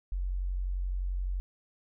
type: tone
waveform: sine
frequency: 45.79 Hz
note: F#1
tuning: 17 cents flat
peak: -29 dBFS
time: 0.12-1.4 s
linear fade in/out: 0 ms
effects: none